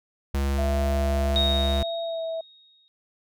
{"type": "tone", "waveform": "square", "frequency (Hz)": 69.3, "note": "C#2", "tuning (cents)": 0, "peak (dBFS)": -23, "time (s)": [0.34, 1.83], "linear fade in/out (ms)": 5}
{"type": "tone with pitch glide", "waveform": "sine", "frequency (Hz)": [669, 653.3], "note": ["E5", "E5"], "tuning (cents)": [25, -16], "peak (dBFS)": -27, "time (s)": [0.58, 2.41], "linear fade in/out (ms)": 5, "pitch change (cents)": -41, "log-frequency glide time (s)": [2.03, 2.22]}
{"type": "tone with exponential decay", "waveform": "sine", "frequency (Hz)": 3750, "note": "A#7", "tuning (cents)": 10, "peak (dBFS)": -20, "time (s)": [1.36, 2.88], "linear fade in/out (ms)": 0, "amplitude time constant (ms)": 330}
{"effects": []}